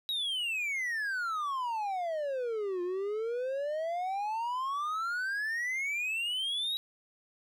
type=exponential two-way sweep; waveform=triangle; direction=down then up; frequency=3873 to 349.4 to 3873 Hz; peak=-29 dBFS; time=0.09-6.77 s; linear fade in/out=0 ms; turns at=2.82 s; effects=none